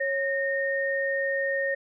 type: tone pair together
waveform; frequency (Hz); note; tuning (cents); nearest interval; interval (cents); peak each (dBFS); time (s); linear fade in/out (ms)
sine; 548 / 1843.2; C#5 / A#6; -20 / -20; octave + major sixth; 2100; -27; 0-1.75; 10
effects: none